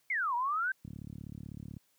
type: exponential two-way sweep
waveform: sine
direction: down then up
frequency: 2233 to 932.3 to 1587 Hz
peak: -29 dBFS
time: 0.1-0.72 s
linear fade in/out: 5 ms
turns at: 0.35 s
type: click train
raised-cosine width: 5 ms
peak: -29 dBFS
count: 34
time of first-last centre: 0.85-1.767 s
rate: 36 Hz
effects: white hiss -72 dBFS RMS until 1.98 s + high-pass 100 Hz 12 dB/octave